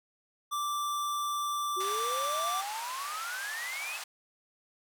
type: tone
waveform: square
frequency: 1173 Hz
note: D6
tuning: 2 cents flat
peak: -31 dBFS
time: 0.51-2.62 s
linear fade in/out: 20 ms
type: exponential sweep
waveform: sine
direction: up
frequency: 362.8 to 2637 Hz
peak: -36 dBFS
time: 1.76-3.98 s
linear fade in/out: 20 ms
type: band-pass noise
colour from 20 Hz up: pink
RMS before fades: -41 dBFS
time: 1.8-4.04 s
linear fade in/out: 5 ms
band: 800 to 13000 Hz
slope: 24 dB/octave
effects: none